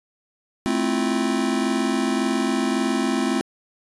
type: chord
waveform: square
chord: F major seventh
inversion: first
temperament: just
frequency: 218.3 / 261.9 / 327.4 / 349.2 Hz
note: A3 / C4 / E4 / F4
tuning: -13 / +2 / -12 / 0 cents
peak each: -26 / -24 / -29 / -28 dBFS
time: 0.66-3.41 s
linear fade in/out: 0 ms
effects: resampled to 24000 Hz